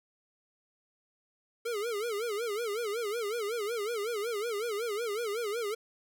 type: tone with vibrato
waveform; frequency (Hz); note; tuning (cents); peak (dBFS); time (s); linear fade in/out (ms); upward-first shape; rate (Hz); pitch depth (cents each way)
square; 440; A4; 0; -32; 1.65-5.75; 10; sine; 5.4; 160
effects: none